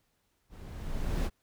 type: noise with level ramp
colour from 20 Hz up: brown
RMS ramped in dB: -47 to -26 dBFS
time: 0.49-1.3 s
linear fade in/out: 50 ms
effects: pink hiss -75 dBFS RMS until 1.42 s